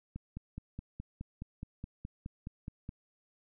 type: click train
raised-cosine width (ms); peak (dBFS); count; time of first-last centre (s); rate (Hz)
5; -28; 14; 0.16-2.891; 4.76
effects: none